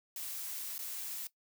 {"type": "noise with dropouts", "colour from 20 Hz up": "blue", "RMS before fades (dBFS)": -41, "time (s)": [0.16, 1.27], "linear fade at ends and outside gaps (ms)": 2, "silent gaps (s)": [0.781, 0.79], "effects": ["noise-tail reverb RT60 0.1 s tail -17 dB re dry"]}